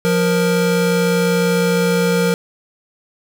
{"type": "tone pair together", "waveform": "square", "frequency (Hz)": [176.5, 469.7], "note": ["F3", "A#4"], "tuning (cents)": [19, 13], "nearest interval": "octave + perfect fourth", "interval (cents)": 1694, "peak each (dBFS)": -17, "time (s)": [0.05, 2.34], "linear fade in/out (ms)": 0, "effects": []}